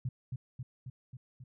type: tone with echo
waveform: sine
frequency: 126.7 Hz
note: B2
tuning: 45 cents sharp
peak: -31 dBFS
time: 0.05-0.09 s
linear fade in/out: 5 ms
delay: 270 ms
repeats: 5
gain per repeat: -3 dB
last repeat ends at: 1.44 s
effects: none